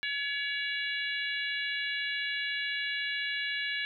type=harmonic tone; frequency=566 Hz; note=C#5; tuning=36 cents sharp; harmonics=3 / 4 / 5 / 6 / 7; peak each=-34 / -36 / -38 / -40 / -41 dBFS; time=0.03-3.85 s; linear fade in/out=0 ms; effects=none